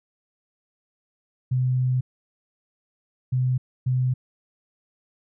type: tone bursts at uneven times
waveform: sine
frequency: 127.5 Hz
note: C3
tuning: 44 cents flat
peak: -19 dBFS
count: 3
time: 1.51-2.01 / 3.32-3.58 / 3.86-4.14 s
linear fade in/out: 10 ms
effects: none